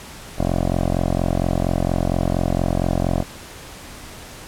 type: tone with low-pass filter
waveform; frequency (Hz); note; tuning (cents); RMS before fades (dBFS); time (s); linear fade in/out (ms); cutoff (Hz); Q
10% pulse; 44.3; F1; +25; -20; 0.38-3.23; 10; 670; 2.1
effects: pink hiss -38 dBFS RMS until 4.47 s + low-pass 12000 Hz 12 dB/octave